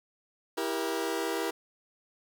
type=chord; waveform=sawtooth; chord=E diminished; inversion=none; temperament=just; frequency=329.6 / 395.6 / 474.7 Hz; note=E4 / G4 / Bb4; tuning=0 / +16 / +31 cents; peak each=-30 dBFS; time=0.57-1.51 s; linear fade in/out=10 ms; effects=9-bit